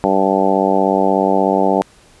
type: harmonic tone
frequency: 96.6 Hz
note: G2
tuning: 25 cents flat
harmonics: 2 / 3 / 4 / 5 / 6 / 7 / 8 / 9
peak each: -20 / -20 / -20 / -20 / -20 / -20 / -20 / -20 dBFS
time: 0.04-1.82 s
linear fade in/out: 0 ms
effects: pink hiss -48 dBFS RMS until 2.2 s + resampled to 24000 Hz